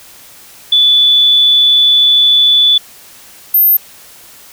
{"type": "tone pair in turn", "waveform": "sine", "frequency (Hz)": [3467, 13150], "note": ["A7", "G#9"], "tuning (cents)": [-26, -18], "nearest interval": "octave + major seventh", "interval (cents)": 2308, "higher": "second", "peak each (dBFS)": -5, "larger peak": "neither", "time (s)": [[0.72, 2.78], [3.54, 3.77]], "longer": "first", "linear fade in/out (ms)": 5, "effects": ["white hiss -38 dBFS RMS until 4.52 s"]}